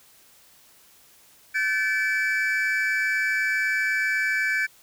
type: tone cluster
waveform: triangle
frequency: 1531 / 1739 / 2303 Hz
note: G6 / A6 / D7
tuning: -41 / -21 / -34 cents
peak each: -24 dBFS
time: 1.54-4.67 s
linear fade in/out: 20 ms
effects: tanh soft clip ceiling -11 dBFS + white hiss -55 dBFS RMS until 4.82 s